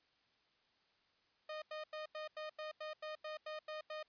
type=tone bursts; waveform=sawtooth; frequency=616 Hz; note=D#5; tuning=17 cents flat; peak=-39 dBFS; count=12; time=1.49-4.029 s; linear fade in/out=5 ms; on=130 ms; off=89 ms; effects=white hiss -75 dBFS RMS until 4.08 s + resampled to 11025 Hz